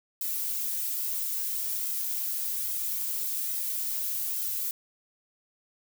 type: noise with flanger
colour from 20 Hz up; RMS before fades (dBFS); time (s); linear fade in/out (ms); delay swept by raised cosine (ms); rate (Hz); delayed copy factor
violet; -31; 0.21-4.71; 2; 1.7 to 3.5; 1.2; -0.6
effects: none